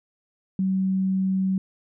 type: tone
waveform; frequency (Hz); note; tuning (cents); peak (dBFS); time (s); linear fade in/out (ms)
sine; 189.9; F#3; +45; -20; 0.59-1.58; 2
effects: none